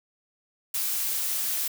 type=noise; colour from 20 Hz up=blue; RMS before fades=-28 dBFS; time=0.74-1.68 s; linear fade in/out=5 ms; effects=none